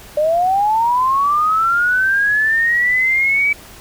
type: linear sweep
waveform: sine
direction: up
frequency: 587.3 to 2300 Hz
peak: -12 dBFS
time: 0.17-3.53 s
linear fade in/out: 5 ms
effects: pink hiss -39 dBFS RMS until 3.8 s